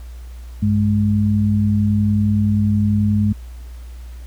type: tone pair together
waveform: sine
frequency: 99 / 209.8 Hz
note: G2 / G#3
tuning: +18 / +18 cents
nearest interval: octave + minor second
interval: 1300 cents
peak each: -16 dBFS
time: 0.62-3.33 s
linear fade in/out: 10 ms
effects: added 60 Hz sine -31 dBFS peak until 4.26 s + pink hiss -50 dBFS RMS until 4.26 s